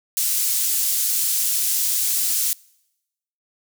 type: high-pass noise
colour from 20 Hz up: pink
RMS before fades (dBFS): -21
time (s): 0.17-2.53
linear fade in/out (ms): 0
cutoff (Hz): 7500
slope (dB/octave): 12
effects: noise-tail reverb RT60 0.9 s tail -25 dB re dry